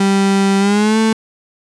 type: tone with pitch glide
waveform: 35% pulse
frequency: 196 to 221.3 Hz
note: G3 to A3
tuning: 0 to +10 cents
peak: -9 dBFS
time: 0-1.13 s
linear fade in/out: 5 ms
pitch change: +210 cents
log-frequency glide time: 0.59-0.98 s
effects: resampled to 22050 Hz